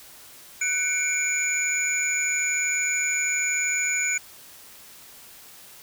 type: tone cluster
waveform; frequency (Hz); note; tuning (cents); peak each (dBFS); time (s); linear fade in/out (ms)
sine; 1501 / 2199 / 2352 / 6880; F#6 / C#7 / D7 / A8; +24 / -14 / +2 / -40; -32 / -30 / -27 / -25; 0.61-4.18; 5
effects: white hiss -47 dBFS RMS until 5.82 s